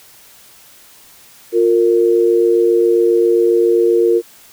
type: tone pair together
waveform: sine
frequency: 352.8 / 460.3 Hz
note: F4 / A#4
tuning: +18 / -22 cents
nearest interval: perfect fourth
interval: 460 cents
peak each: -12 dBFS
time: 1.52-4.22 s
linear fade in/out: 50 ms
effects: white hiss -44 dBFS RMS until 4.52 s